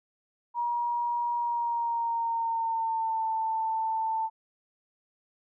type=tone with pitch glide; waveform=sine; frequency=953 to 889.2 Hz; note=A#5 to A5; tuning=+38 to +18 cents; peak=-26 dBFS; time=0.54-4.3 s; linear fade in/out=50 ms; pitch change=-120 cents; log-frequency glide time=1.35-3.28 s; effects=none